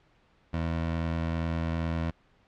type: tone with vibrato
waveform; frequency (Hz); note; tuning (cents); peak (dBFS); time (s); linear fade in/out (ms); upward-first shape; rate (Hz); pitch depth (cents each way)
20% pulse; 82.41; E2; 0; -23; 0.53-2.11; 10; triangle; 10; 12
effects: pink hiss -64 dBFS RMS until 2.47 s + low-pass 3000 Hz 12 dB/octave